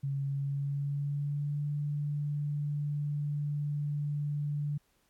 sine tone with pitch glide, 138.59 to 146.41 Hz, C#3 to D3, 0 to -5 cents, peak -30 dBFS, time 0.03-4.78 s, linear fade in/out 10 ms, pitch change +95 cents, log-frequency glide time 0.25-1.65 s, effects pink hiss -72 dBFS RMS until 5.09 s + AAC 64 kbps

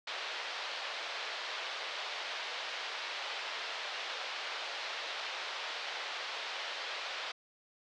white band-pass noise, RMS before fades -40 dBFS, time 0.07-7.32 s, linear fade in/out 5 ms, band 490 to 4200 Hz, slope 24 dB/octave, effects low-pass 7000 Hz 12 dB/octave

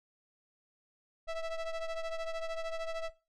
square ring-modulated tone, 329.6 Hz, E4, in tune, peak -32 dBFS, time 1.27-3.1 s, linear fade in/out 20 ms, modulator 323 Hz, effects noise-tail reverb RT60 0.3 s tail -18 dB re dry + low-pass 5000 Hz 12 dB/octave

